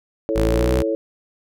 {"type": "chord", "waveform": "sine", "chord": "A major", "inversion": "second", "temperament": "equal", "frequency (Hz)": [329.6, 440, 554.4], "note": ["E4", "A4", "C#5"], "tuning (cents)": [0, 0, 0], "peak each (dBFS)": -23, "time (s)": [0.29, 0.95], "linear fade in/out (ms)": 0}
{"type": "exponential sweep", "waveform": "sawtooth", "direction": "up", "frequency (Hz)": [52.6, 65.41], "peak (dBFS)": -14, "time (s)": [0.35, 0.83], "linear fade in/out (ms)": 20}
{"effects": []}